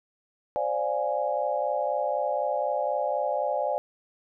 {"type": "chord", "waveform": "sine", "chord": "D half-diminished seventh", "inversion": "third", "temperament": "equal", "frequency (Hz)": [523.3, 587.3, 698.5, 830.6], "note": ["C5", "D5", "F5", "Ab5"], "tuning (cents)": [0, 0, 0, 0], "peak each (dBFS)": [-31, -28, -32, -30], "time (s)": [0.56, 3.78], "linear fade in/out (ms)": 0, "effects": []}